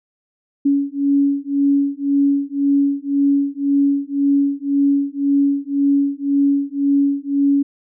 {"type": "beating tone pair", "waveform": "sine", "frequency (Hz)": [279.8, 281.7], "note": ["C#4", "C#4"], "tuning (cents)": [16, 28], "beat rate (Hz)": 1.9, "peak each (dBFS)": -17, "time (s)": [0.65, 7.63], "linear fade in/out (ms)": 10, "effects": []}